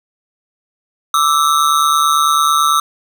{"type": "ring-modulated tone", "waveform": "square", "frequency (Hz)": 1244.5, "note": "D#6", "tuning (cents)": 0, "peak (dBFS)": -8, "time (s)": [1.14, 2.8], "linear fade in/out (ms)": 2, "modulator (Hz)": 74.5, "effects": []}